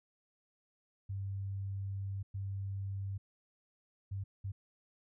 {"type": "tone bursts at uneven times", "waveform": "sine", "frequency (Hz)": 98, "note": "G2", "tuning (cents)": 0, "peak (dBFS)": -36, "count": 4, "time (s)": [[1.09, 2.23], [2.34, 3.18], [4.11, 4.24], [4.44, 4.52]], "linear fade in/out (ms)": 10, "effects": []}